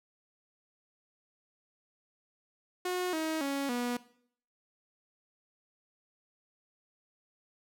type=tone with pitch steps; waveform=sawtooth; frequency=362.5 / 317.4 / 277.9 / 243.3 Hz; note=F#4 / D#4 / C#4 / B3; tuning=-35 / +35 / +4 / -26 cents; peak=-27 dBFS; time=2.85-3.97 s; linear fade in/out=5 ms; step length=280 ms; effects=noise-tail reverb RT60 0.6 s tail -18 dB re dry

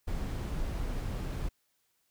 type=noise; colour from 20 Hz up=brown; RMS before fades=-34 dBFS; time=0.07-1.49 s; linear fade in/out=10 ms; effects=white hiss -75 dBFS RMS until 2.1 s

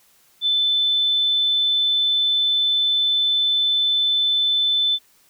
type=tone; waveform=sine; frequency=3520 Hz; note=A7; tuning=in tune; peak=-16 dBFS; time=0.41-4.99 s; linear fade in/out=50 ms; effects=white hiss -57 dBFS RMS until 5.29 s

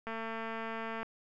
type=click train; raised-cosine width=0.5 ms; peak=-25 dBFS; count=217; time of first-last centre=0.07-1.03 s; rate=225 Hz; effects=none

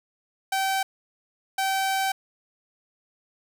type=tone bursts at uneven times; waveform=sawtooth; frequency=772 Hz; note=G5; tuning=27 cents flat; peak=-19 dBFS; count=2; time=0.52-0.83 / 1.58-2.12 s; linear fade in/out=5 ms; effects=none

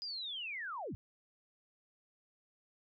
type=linear sweep; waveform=sine; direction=down; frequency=4978 to 62 Hz; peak=-39 dBFS; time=0.02-0.95 s; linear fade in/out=0 ms; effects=none

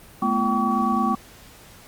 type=tone cluster; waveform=sine; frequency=214.6 / 243.7 / 341.6 / 772 / 1136 Hz; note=A3 / B3 / F4 / G5 / C#6; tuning=-43 / -23 / -38 / -27 / +42 cents; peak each=-24 / -25 / -31 / -26 / -23 dBFS; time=0.22-1.15 s; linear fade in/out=5 ms; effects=pink hiss -47 dBFS RMS until 1.87 s + Opus 32 kbps

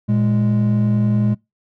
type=tone pair together; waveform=triangle; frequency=116.54 / 207.7 Hz; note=A#2 / G#3; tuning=0 / 0 cents; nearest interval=minor seventh; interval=1000 cents; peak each=-14 dBFS; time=0.08-1.35 s; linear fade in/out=20 ms; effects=noise-tail reverb RT60 0.2 s tail -24 dB re dry + tanh soft clip ceiling -6 dBFS

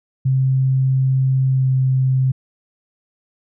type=tone with pitch glide; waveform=sine; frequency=132.1 to 130.96 Hz; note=C3 to C3; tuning=+17 to +2 cents; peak=-13 dBFS; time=0.25-2.32 s; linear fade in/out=10 ms; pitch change=-15 cents; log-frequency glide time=1.49-1.68 s; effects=none

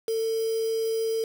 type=tone with quantisation; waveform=sine; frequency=448.9 Hz; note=A4; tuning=35 cents sharp; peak=-24 dBFS; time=0.08-1.24 s; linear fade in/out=2 ms; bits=6; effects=none

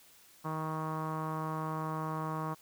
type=tone with low-pass filter; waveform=sawtooth; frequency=157.5 Hz; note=D#3; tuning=21 cents sharp; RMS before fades=-36 dBFS; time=0.44-2.55 s; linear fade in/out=20 ms; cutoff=1100 Hz; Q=5.3; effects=white hiss -60 dBFS RMS until 2.61 s

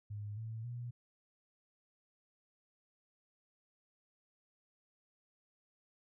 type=tone with pitch steps; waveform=sine; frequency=103.83 / 111.93 / 120.66 Hz; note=G#2 / A2 / B2; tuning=0 / +30 / -40 cents; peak=-40 dBFS; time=0.1-0.91 s; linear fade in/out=10 ms; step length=270 ms; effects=none

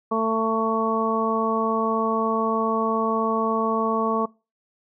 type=harmonic tone; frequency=223.2 Hz; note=A3; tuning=25 cents sharp; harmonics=1 / 2 / 3 / 4 / 5; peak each=-26 / -25 / -29 / -30 / -24 dBFS; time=0.11-4.26 s; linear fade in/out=10 ms; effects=noise-tail reverb RT60 0.3 s tail -23 dB re dry

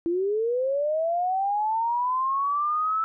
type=linear sweep; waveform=sine; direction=up; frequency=329.6 to 1320 Hz; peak=-22 dBFS; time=0.06-3.04 s; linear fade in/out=0 ms; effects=none

